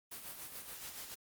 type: noise with tremolo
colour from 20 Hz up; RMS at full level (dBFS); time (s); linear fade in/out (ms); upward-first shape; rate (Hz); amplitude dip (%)
white; -45; 0.11-1.15; 10; sine; 7; 50
effects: Opus 32 kbps